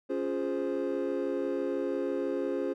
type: chord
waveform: triangle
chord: Db major seventh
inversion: none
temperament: equal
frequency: 277.2 / 349.2 / 415.3 / 523.3 Hz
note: Db4 / F4 / Ab4 / C5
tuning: 0 / 0 / 0 / 0 cents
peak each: -32 dBFS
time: 0.09-2.74 s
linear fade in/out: 20 ms
effects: tanh soft clip ceiling -19 dBFS